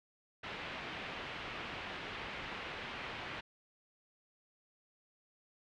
white low-pass noise, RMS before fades -44 dBFS, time 0.43-3.41 s, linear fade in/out 10 ms, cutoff 3000 Hz, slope 24 dB/octave, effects none

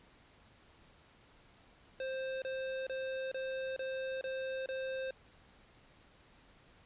square tone bursts, 526 Hz, C5, 9 cents sharp, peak -37 dBFS, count 7, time 2-5.108 s, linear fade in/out 2 ms, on 420 ms, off 28 ms, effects pink hiss -63 dBFS RMS until 6.85 s + resampled to 8000 Hz

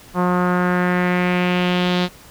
sawtooth tone with low-pass filter sweep, 179.3 Hz, F3, 46 cents sharp, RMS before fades -18 dBFS, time 0.14-2.09 s, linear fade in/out 50 ms, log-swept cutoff 1100 to 3900 Hz, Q 2.8, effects pink hiss -44 dBFS RMS until 2.3 s

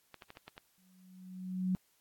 clicks, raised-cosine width 0.3 ms, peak -31 dBFS, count 6, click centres 0.143 / 0.222 / 0.304 / 0.371 / 0.48 / 0.579 s
sine tone with exponential growth, 185 Hz, F#3, in tune, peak -27 dBFS, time 0.78-1.75 s, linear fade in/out 0 ms, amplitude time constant 210 ms
effects white hiss -72 dBFS RMS until 2 s + AAC 64 kbps

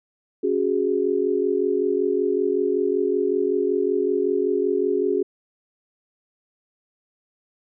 sine chord, C# suspended fourth, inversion none, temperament equal, 277.2 / 370 / 415.3 Hz, C#4 / F#4 / G#4, 0 / 0 / 0 cents, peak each -27 / -22 / -22 dBFS, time 0.43-5.23 s, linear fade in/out 10 ms, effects none

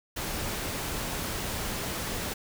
pink noise, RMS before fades -33 dBFS, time 0.16-2.34 s, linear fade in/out 10 ms, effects none

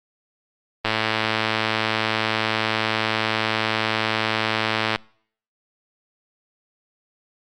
click train, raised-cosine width 0.3 ms, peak -4 dBFS, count 453, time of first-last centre 0.85-4.959 s, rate 110 Hz, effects noise-tail reverb RT60 0.6 s tail -26 dB re dry + Opus 32 kbps

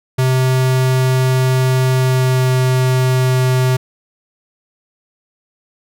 square tone with pitch glide, 129.5 to 128.61 Hz, C3 to C3, -17 to -29 cents, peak -12 dBFS, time 0.18-3.77 s, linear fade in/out 10 ms, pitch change -12 cents, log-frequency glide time 1.94-2.59 s, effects none

